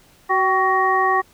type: harmonic tone with a mistuned harmonic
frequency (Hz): 374.1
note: F#4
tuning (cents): +19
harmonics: 1 / 2 / 3 / 5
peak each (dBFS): -23 / -20 / -18 / -22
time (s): 0.29-1.22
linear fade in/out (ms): 20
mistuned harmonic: 2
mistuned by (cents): +50
effects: pink hiss -53 dBFS RMS until 1.33 s